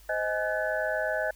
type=tone cluster; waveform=sine; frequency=519 / 627 / 834 / 1506 / 1720 Hz; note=C5 / D#5 / G#5 / F#6 / A6; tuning=-14 / +13 / +7 / +30 / -40 cents; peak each=-35 / -29 / -37 / -33 / -34 dBFS; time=0.09-1.31 s; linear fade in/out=5 ms; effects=added 50 Hz sine -52 dBFS peak until 1.35 s + white hiss -58 dBFS RMS until 1.35 s